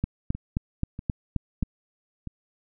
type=two click trains; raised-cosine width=5 ms; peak=-12 / -22 dBFS; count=7 / 4; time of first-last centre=0.04-1.627 / 0.35-2.273 s; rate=3.78 / 1.56 Hz; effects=none